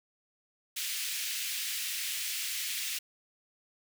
pink high-pass noise, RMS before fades -35 dBFS, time 0.76-2.99 s, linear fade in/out 10 ms, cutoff 2200 Hz, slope 24 dB/octave, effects none

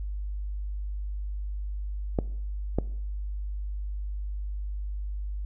clicks, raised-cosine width 2 ms, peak -11 dBFS, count 2, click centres 2.188 / 2.786 s, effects noise-tail reverb RT60 0.7 s tail -20 dB re dry + added 50 Hz sine -30 dBFS peak until 5.45 s

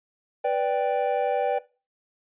triangle chord, G major, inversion first, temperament equal with one note detuned, 493.9 / 585.6 / 784 Hz, B4 / D5 / G5, 0 / -5 / 0 cents, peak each -24 dBFS, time 0.44-1.59 s, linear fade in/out 10 ms, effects noise-tail reverb RT60 0.3 s tail -18 dB re dry + resampled to 8000 Hz

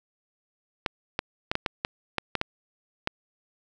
clicks, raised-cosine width 0.3 ms, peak -9 dBFS, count 10, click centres 0.862 / 1.191 / 1.515 / 1.554 / 1.662 / 1.849 / 2.183 / 2.353 / 2.414 / 3.074 s, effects none

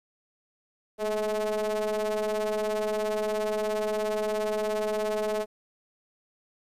square ring-modulated tone, 108.1 Hz, A2, 30 cents flat, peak -24 dBFS, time 0.98-5.46 s, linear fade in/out 50 ms, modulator 532 Hz, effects resampled to 32000 Hz + 11-bit

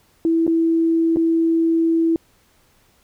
sine tone with dropouts, 328.9 Hz, E4, 4 cents flat, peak -14 dBFS, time 0.25-2.16 s, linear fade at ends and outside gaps 1 ms, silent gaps 0.467-0.477 / 1.161-1.169 s, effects pink hiss -58 dBFS RMS until 3.03 s

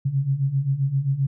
sine beating tone pair, 132.4 / 140 Hz, C3 / C#3, +21 / +18 cents, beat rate 7.6 Hz, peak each -25 / -21 dBFS, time 0.05-1.27 s, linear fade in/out 10 ms, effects none

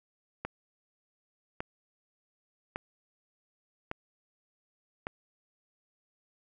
click train, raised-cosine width 0.5 ms, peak -19 dBFS, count 5, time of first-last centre 0.45-5.069 s, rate 0.866 Hz, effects none

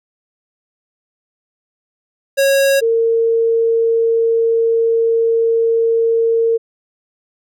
square / sine tone pair in turn, 549 / 457.2 Hz, C#5 / A#4, -17 / -34 cents, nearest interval minor third, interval 317 cents, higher first, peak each -11 dBFS, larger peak neither, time 2.37-2.81 / 2.81-6.58 s, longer second, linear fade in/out 20 ms, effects none

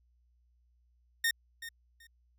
sawtooth tone with echo, 1837 Hz, A#6, 26 cents flat, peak -23 dBFS, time 1.24-1.31 s, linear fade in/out 5 ms, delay 380 ms, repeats 2, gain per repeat -14 dB, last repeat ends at 2.07 s, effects added 60 Hz sine -66 dBFS peak until 2.38 s

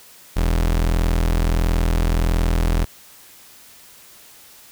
35% pulse tone, 41.49 Hz, E1, 12 cents sharp, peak -14 dBFS, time 0.36-2.85 s, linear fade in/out 10 ms, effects white hiss -46 dBFS RMS until 4.71 s

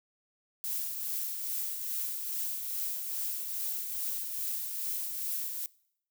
violet noise with tremolo, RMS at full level -33 dBFS, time 0.64-5.66 s, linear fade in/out 0 ms, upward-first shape triangle, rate 2.4 Hz, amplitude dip 45%, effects noise-tail reverb RT60 0.7 s tail -23 dB re dry

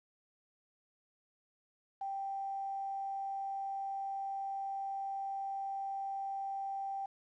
sine tone with quantisation, 784 Hz, G5, in tune, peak -36 dBFS, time 2.01-7.06 s, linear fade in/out 5 ms, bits 9, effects low-pass 3000 Hz 12 dB/octave

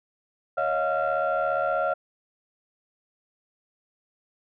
sine tone cluster, 557 / 632 / 709 / 1378 Hz, C#5 / D#5 / F5 / F6, +8 / +27 / +26 / -24 cents, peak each -27 dBFS, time 0.57-1.94 s, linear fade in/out 10 ms, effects tanh soft clip ceiling -16 dBFS

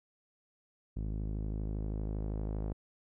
sawtooth tone with low-pass filter sweep, 52.6 Hz, G#1, 23 cents sharp, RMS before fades -36 dBFS, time 0.96-2.73 s, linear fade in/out 10 ms, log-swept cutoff 260 to 630 Hz, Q 0.86, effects none

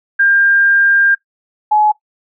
sine tone pair in turn, 1600 / 847.6 Hz, G6 / G#5, +35 / +35 cents, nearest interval major seventh, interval 1100 cents, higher first, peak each -8 dBFS, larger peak neither, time 0.19-1.15 / 1.71-1.92 s, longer first, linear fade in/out 10 ms, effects noise-tail reverb RT60 0.1 s tail -17 dB re dry

